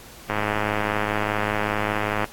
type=click train; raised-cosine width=0.5 ms; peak=-8 dBFS; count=205; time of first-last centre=0.3-2.243 s; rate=105 Hz; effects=pink hiss -44 dBFS RMS until 2.32 s + AAC 64 kbps